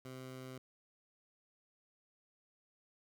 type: tone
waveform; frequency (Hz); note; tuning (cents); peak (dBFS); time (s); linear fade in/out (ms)
15% pulse; 129.7; C3; -15; -40; 0.05-0.58; 2
effects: none